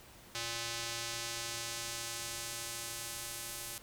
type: tone with band-pass filter sweep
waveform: square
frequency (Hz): 116.54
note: A#2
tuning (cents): 0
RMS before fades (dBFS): -41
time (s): 0.35-3.78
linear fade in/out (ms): 0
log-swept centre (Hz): 4900 to 11000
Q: 0.89
effects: pink hiss -56 dBFS RMS until 3.82 s